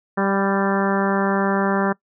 harmonic tone with a mistuned harmonic, 196.2 Hz, G3, 2 cents sharp, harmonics 1 / 2 / 3 / 4 / 5 / 6 / 7 / 8 / 9, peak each -21 / -24 / -26 / -27 / -28 / -29 / -29 / -30 / -31 dBFS, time 0.17-1.93 s, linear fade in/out 10 ms, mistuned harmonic 5, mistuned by +19 cents, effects noise-tail reverb RT60 0.1 s tail -22 dB re dry

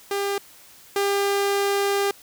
sawtooth tone pair in turn, 400 / 400 Hz, G4 / G4, +35 / +35 cents, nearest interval unison, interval 0 cents, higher neither, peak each -19 / -16 dBFS, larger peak second, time 0.11-0.38 / 0.96-2.11 s, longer second, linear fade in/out 2 ms, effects white hiss -49 dBFS RMS until 2.22 s

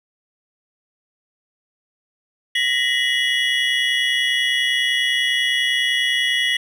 triangle tone cluster, 1875 / 2005 / 2910 / 3357 Hz, A#6 / B6 / F#7 / G#7, +10 / +26 / -29 / +18 cents, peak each -21 dBFS, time 2.55-6.57 s, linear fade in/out 5 ms, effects none

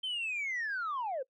sine linear sweep, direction down, 3136 to 490 Hz, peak -31 dBFS, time 0.03-1.23 s, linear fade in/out 10 ms, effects noise-tail reverb RT60 0.1 s tail -23 dB re dry + tanh soft clip ceiling -30 dBFS

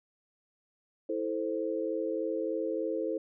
sine chord, A minor, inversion second, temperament equal with one note detuned, 327 / 440 / 523.3 Hz, E4 / A4 / C5, -14 / 0 / 0 cents, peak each -34 dBFS, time 1.09-3.18 s, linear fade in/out 5 ms, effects none

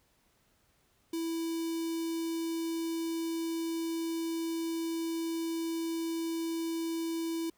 square tone with notch filter, 329.6 Hz, E4, in tune, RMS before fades -34 dBFS, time 1.13-7.5 s, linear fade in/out 5 ms, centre 1400 Hz, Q 0.58, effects pink hiss -70 dBFS RMS until 7.57 s

